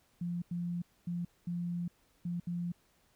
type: tone bursts at uneven times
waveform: sine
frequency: 173.7 Hz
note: F3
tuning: 9 cents flat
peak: -33 dBFS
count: 6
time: 0.21-0.42 / 0.51-0.82 / 1.07-1.25 / 1.47-1.88 / 2.25-2.4 / 2.47-2.72 s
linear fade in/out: 5 ms
effects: pink hiss -70 dBFS RMS until 3.15 s